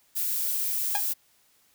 violet noise, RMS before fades -28 dBFS, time 0.15-1.14 s, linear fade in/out 20 ms
sawtooth tone with exponential decay, 821 Hz, G#5, 20 cents flat, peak -19 dBFS, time 0.95-1.04 s, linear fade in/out 1 ms, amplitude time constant 18 ms
effects white hiss -64 dBFS RMS until 1.74 s

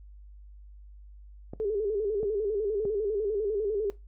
clicks, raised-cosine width 2 ms, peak -24 dBFS, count 3, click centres 1.535 / 2.231 / 2.853 s
sine tone with vibrato, 418.3 Hz, G#4, 12 cents sharp, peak -26 dBFS, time 1.6-3.9 s, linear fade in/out 0 ms, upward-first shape square, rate 10 Hz, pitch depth 82 cents each way
effects noise-tail reverb RT60 0.2 s tail -18 dB re dry + added 50 Hz sine -46 dBFS peak until 4.07 s

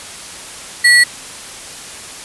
sine tone with sample-and-hold, 1943 Hz, B6, 29 cents flat, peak -5 dBFS, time 0.84-1.04 s, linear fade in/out 10 ms, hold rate 6300 Hz, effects white hiss -31 dBFS RMS until 2.24 s + resampled to 24000 Hz

